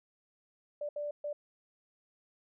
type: tone bursts at uneven times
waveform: sine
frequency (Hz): 587.3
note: D5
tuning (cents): 0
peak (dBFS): -34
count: 3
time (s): 0.81-0.89 / 0.96-1.11 / 1.24-1.33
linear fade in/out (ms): 5
effects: none